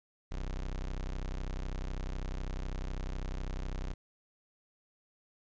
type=tone; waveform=35% pulse; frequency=32 Hz; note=C1; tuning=38 cents flat; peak=-33 dBFS; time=0.31-3.94 s; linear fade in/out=10 ms; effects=resampled to 16000 Hz + 11-bit